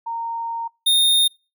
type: tone pair in turn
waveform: sine / square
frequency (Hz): 923 / 3666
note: A#5 / A#7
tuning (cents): -17 / -30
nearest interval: 2 octaves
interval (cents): 2387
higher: second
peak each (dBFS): -24 / -14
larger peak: second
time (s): 0.06-0.68 / 0.86-1.28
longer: first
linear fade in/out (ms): 10
effects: noise-tail reverb RT60 0.3 s tail -26 dB re dry